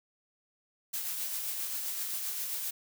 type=noise with tremolo; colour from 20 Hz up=blue; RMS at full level=-34 dBFS; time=0.93-2.71 s; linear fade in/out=10 ms; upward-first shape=triangle; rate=7.6 Hz; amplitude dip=35%; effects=none